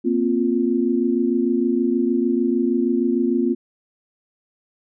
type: chord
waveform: sine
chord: Bb suspended second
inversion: none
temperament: equal with one note detuned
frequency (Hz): 235.1 / 261.6 / 349.2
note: Bb3 / C4 / F4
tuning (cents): +15 / 0 / 0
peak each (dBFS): -21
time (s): 0.04-3.55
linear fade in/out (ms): 20
effects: none